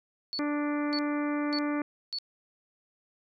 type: tone bursts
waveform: sine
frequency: 4435 Hz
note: C#8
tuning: in tune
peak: -31 dBFS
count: 4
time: 0.33-2.186 s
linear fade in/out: 0 ms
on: 59 ms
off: 540 ms
type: harmonic tone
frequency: 293.7 Hz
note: D4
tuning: in tune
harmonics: 1 / 2 / 3 / 4 / 5 / 6 / 7 / 8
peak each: -28 / -37 / -42 / -39 / -43 / -45 / -44 / -47 dBFS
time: 0.39-1.82 s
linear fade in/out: 2 ms
effects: none